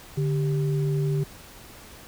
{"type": "tone pair together", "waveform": "sine", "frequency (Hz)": [146.46, 392], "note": ["D3", "G4"], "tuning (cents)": [-4, 0], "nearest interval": "octave + perfect fourth", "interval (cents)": 1704, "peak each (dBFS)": [-22, -30], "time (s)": [0.17, 1.24], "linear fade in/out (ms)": 10, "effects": ["pink hiss -46 dBFS RMS until 2.07 s"]}